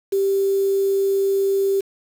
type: tone with quantisation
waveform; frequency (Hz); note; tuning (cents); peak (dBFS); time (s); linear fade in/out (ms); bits
sine; 392; G4; 0; -16; 0.12-1.81; 10; 6
effects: none